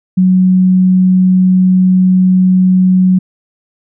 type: tone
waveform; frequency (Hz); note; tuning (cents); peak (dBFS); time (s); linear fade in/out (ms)
sine; 185; F#3; 0; -5; 0.17-3.19; 10
effects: none

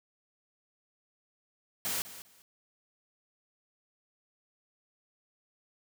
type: noise with echo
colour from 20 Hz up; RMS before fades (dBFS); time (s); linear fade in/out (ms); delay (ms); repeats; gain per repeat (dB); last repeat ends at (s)
white; -33; 1.85-2.02; 0; 200; 2; -14; 2.42
effects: none

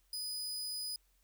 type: tone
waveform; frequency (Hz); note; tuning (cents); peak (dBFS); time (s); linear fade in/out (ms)
sawtooth; 4978; D#8; 0; -35; 0.13-0.96; 2
effects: added 44 Hz sine -70 dBFS peak until 1.23 s + white hiss -75 dBFS RMS until 1.23 s

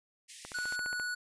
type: high-pass noise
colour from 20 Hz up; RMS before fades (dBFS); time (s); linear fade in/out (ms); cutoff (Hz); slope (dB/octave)
white; -47; 0.28-0.77; 20; 1800; 96
type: click train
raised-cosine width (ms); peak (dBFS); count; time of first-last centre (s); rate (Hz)
0.5; -28; 9; 0.45-0.998; 14.6
type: tone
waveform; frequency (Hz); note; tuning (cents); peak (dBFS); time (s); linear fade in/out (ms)
square; 1470; F#6; -12; -34; 0.54-1.15; 10
effects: resampled to 22050 Hz

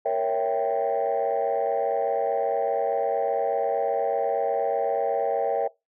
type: chord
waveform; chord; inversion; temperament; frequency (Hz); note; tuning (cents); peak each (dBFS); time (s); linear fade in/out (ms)
sine; A# diminished seventh; none; equal; 466.2 / 554.4 / 659.3 / 784; A#4 / C#5 / E5 / G5; 0 / 0 / 0 / 0; -26; 0.05-5.68; 10
effects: noise-tail reverb RT60 0.2 s tail -21 dB re dry + tanh soft clip ceiling -16 dBFS

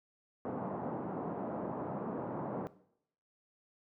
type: band-pass noise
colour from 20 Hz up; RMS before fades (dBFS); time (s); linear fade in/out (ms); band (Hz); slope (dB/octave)
pink; -39; 0.45-2.67; 0; 150 to 1000; 24
effects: noise-tail reverb RT60 0.7 s tail -18 dB re dry

